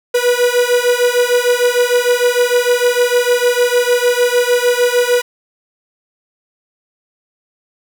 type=beating tone pair; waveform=45% pulse; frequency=485.3 / 491.9 Hz; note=B4 / B4; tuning=-30 / -7 cents; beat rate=6.6 Hz; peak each=-14 dBFS; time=0.14-5.22 s; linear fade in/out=10 ms; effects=none

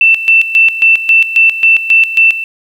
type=tone with tremolo; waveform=sine; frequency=2672 Hz; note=E7; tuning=23 cents sharp; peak=-3 dBFS; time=0.01-2.44 s; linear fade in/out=2 ms; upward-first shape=square; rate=3.7 Hz; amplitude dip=75%; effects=7-bit

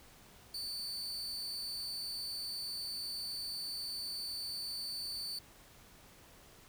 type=tone with amplitude modulation; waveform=40% pulse; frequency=4523 Hz; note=C#8; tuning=34 cents sharp; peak=-34 dBFS; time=0.54-5.39 s; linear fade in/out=5 ms; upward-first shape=sine; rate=252 Hz; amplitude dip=75%; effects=pink hiss -59 dBFS RMS until 6.68 s

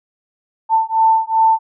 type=beating tone pair; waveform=sine; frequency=890 / 892.6 Hz; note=A5 / A5; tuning=+20 / +25 cents; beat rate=2.6 Hz; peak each=-14 dBFS; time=0.69-1.59 s; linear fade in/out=50 ms; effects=none

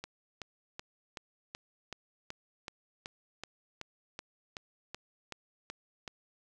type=click train; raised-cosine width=0.2 ms; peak=-23 dBFS; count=17; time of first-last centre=0.04-6.078 s; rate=2.65 Hz; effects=none

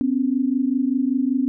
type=tone pair together; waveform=sine; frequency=252 / 277.2 Hz; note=B3 / C#4; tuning=+35 / 0 cents; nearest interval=major second; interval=165 cents; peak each=-20 / -21 dBFS; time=0.01-1.48 s; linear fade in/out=0 ms; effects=none

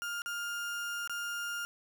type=tone with dropouts; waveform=35% pulse; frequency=1408 Hz; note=F6; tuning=14 cents sharp; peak=-33 dBFS; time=0.02-1.65 s; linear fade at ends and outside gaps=0 ms; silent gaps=0.219-0.26 / 1.075-1.096 s; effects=none

